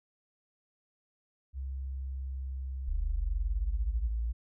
sine tone with pitch glide, 66.6 to 65.15 Hz, C2 to C2, +31 to -7 cents, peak -34 dBFS, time 1.53-4.12 s, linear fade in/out 50 ms, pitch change -38 cents, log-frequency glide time 1.73-3.31 s
sine linear sweep, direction up, 36.71 to 58.3 Hz, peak -29 dBFS, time 2.87-4.33 s, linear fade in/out 20 ms
effects none

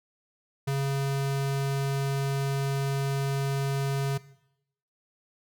square tone, 137.8 Hz, C#3, 10 cents flat, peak -26 dBFS, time 0.67-4.18 s, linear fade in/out 10 ms, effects noise-tail reverb RT60 0.8 s tail -18 dB re dry

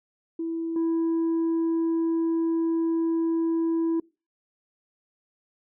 sine tone with level steps, 329.6 Hz, E4, in tune, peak -26 / -19 dBFS, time 0.39-4 s, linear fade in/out 5 ms, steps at 0.76 s, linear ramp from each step 2 ms, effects noise-tail reverb RT60 0.3 s tail -26 dB re dry + tanh soft clip ceiling -21 dBFS

